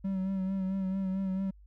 triangle tone with vibrato, 190.9 Hz, G3, 46 cents flat, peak -27 dBFS, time 0.04-1.51 s, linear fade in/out 10 ms, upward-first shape sine, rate 4.5 Hz, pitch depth 34 cents each way, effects added 50 Hz sine -52 dBFS peak until 1.66 s

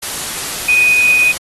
sine tone in noise, 2489 Hz, D#7, in tune, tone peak -8 dBFS, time 0.68-1.32 s, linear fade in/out 10 ms, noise white, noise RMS -22 dBFS, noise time 0.02-1.38 s, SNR +11 dB, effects AAC 32 kbps

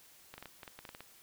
clicks, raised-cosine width 0.3 ms, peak -30 dBFS, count 11, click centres 0.34 / 0.38 / 0.426 / 0.457 / 0.632 / 0.678 / 0.79 / 0.852 / 0.891 / 0.949 / 1.006 s, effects white hiss -60 dBFS RMS until 1.22 s

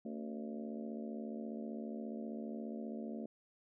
harmonic tone with a mistuned harmonic, 74.9 Hz, D2, 35 cents sharp, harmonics 3 / 4 / 5 / 6 / 7 / 8 / 9, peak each -42 / -49 / -50 / -54 / -53 / -53 / -56 dBFS, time 0.05-3.26 s, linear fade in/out 5 ms, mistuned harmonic 4, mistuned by -110 cents, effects none

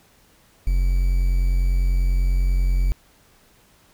triangle tone with quantisation, 45.07 Hz, F#1, 45 cents flat, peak -14 dBFS, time 0.67-2.92 s, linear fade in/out 0 ms, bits 7, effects pink hiss -56 dBFS RMS until 3.93 s

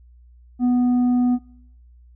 triangle tone with tanh clipping, 246.9 Hz, B3, in tune, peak -16 dBFS, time 0.59-1.39 s, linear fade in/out 50 ms, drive 9 dB, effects noise-tail reverb RT60 0.8 s tail -24 dB re dry + added 60 Hz sine -46 dBFS peak until 2.15 s

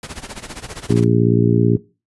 pink noise with tremolo, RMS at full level -29 dBFS, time 0.03-1.04 s, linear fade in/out 2 ms, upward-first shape sine, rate 15 Hz, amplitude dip 85%
harmonic tone, 58 Hz, A#1, 8 cents flat, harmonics 2 / 3 / 4 / 5 / 6 / 7, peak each -16 / -18 / -19 / -20 / -21 / -21 dBFS, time 0.89-1.77 s, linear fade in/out 10 ms
effects noise-tail reverb RT60 0.3 s tail -19 dB re dry + resampled to 24000 Hz

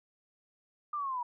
sine linear sweep, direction down, 1213 to 948 Hz, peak -32 dBFS, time 0.93-1.23 s, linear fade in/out 5 ms, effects none

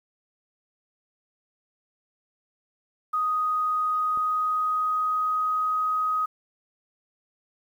sine tone with pitch glide, 1247 to 1257.1 Hz, D#6 to D#6, +3 to +17 cents, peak -22 dBFS, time 3.13-6.26 s, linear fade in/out 10 ms, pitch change +14 cents, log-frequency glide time 3.73-5.84 s
click, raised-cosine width 2 ms, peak -32 dBFS, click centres 4.174 s
effects 9-bit

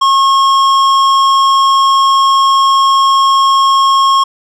sine tone with hard clipping, 1085 Hz, C#6, 37 cents flat, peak -8 dBFS, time 0.01-4.24 s, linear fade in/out 10 ms, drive 11 dB, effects none

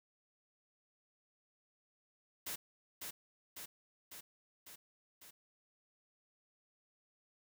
white noise with echo, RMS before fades -42 dBFS, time 2.46-2.56 s, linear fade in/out 10 ms, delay 550 ms, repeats 5, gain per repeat -3 dB, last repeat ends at 5.31 s, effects none

